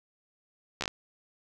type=slowing click train; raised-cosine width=0.2 ms; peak=-14 dBFS; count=5; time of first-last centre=0.81-0.879 s; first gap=13 ms; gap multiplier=1.19; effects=none